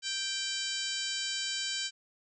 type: harmonic tone with a mistuned harmonic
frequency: 784 Hz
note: G5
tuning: in tune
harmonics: 2 / 3 / 4 / 5 / 6 / 7 / 8 / 9 / 10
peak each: -41 / -44 / -37 / -40 / -39 / -42 / -48 / -41 / -45 dBFS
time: 0.02-1.91 s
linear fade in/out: 50 ms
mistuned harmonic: 4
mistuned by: -21 cents
effects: none